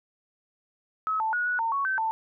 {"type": "tone with pitch steps", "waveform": "sine", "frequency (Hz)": [1285, 882, 1455, 1469, 910, 1112, 1542, 890], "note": ["E6", "A5", "F#6", "F#6", "A#5", "C#6", "G6", "A5"], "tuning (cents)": [-45, 4, -29, -13, -42, 5, -29, 20], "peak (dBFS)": -24, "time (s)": [1.07, 2.11], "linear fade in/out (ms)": 0, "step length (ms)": 130, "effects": []}